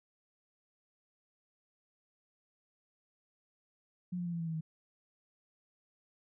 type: tone with pitch steps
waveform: sine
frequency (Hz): 179.3 / 175.71 / 172.19 / 168.75 / 165.37 / 162.06 / 158.82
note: F3 / F3 / F3 / E3 / E3 / E3 / D#3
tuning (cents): +46 / +11 / -24 / +41 / +6 / -29 / +36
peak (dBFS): -34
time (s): 4.12-4.61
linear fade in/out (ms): 10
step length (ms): 70
effects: none